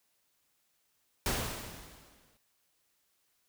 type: noise with exponential decay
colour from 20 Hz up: pink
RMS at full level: -30 dBFS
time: 1.26-2.37 s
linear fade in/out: 1 ms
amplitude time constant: 240 ms
effects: white hiss -75 dBFS RMS until 3.48 s